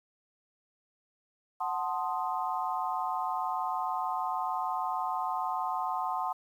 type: chord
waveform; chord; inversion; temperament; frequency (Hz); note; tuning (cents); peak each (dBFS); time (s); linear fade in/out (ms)
sine; F# diminished seventh; none; equal; 740 / 880 / 1046.5 / 1244.5; F#5 / A5 / C6 / Eb6; 0 / 0 / 0 / 0; -34 / -35 / -34 / -38; 1.6-6.33; 10
effects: 10-bit